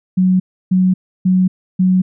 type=tone bursts; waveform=sine; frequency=185 Hz; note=F#3; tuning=in tune; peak=-9 dBFS; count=4; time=0.17-2.02 s; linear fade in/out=10 ms; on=230 ms; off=310 ms; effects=none